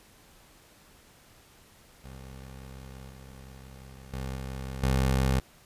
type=tone with level steps; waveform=20% pulse; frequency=65.8 Hz; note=C2; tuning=10 cents sharp; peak=-38 / -41 / -28 / -30 / -18 dBFS; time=2.04-5.4 s; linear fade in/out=5 ms; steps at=3.1 / 4.13 / 4.36 / 4.83 s; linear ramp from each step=2 ms; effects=pink hiss -57 dBFS RMS until 5.65 s + resampled to 32000 Hz

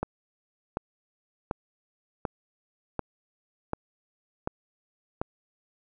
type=click train; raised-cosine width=1 ms; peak=-14 dBFS; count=8; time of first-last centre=0.03-5.215 s; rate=1.35 Hz; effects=none

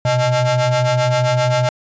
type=ring-modulated tone; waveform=35% pulse; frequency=246.8 Hz; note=B3; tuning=1 cent flat; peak=-9 dBFS; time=0.05-1.69 s; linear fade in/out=2 ms; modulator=374 Hz; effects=resampled to 16000 Hz

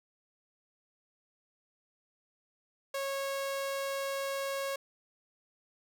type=tone; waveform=sawtooth; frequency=549 Hz; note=C#5; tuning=17 cents flat; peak=-29 dBFS; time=2.94-4.76 s; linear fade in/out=5 ms; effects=none

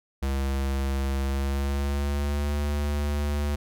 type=tone with pitch glide; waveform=square; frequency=68 to 72.88 Hz; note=C#2 to D2; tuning=-33 to -13 cents; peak=-25 dBFS; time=0.22-3.56 s; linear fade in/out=10 ms; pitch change=+120 cents; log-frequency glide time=1.24-2.54 s; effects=none

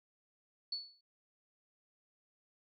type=tone with exponential decay; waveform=sine; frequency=4435 Hz; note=C#8; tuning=in tune; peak=-33 dBFS; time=0.72-1.01 s; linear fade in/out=5 ms; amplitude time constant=62 ms; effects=none

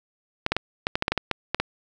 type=clicks; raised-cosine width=0.3 ms; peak=-6 dBFS; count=12; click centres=0.464 / 0.52 / 0.566 / 0.869 / 0.955 / 1.024 / 1.081 / 1.12 / 1.177 / 1.313 / 1.546 / 1.6 s; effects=none

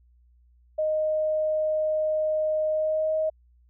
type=tone with pitch glide; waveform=sine; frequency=620 to 628.3 Hz; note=D#5 to D#5; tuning=-6 to +17 cents; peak=-22 dBFS; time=0.78-3.3 s; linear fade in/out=10 ms; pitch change=+23 cents; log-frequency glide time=2.7-3.15 s; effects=added 60 Hz sine -56 dBFS peak until 3.69 s

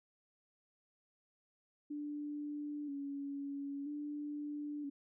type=tone with vibrato; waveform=sine; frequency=287.4 Hz; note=D4; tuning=37 cents flat; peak=-39 dBFS; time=1.9-4.9 s; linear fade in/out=10 ms; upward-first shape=square; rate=0.51 Hz; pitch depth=40 cents each way; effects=none

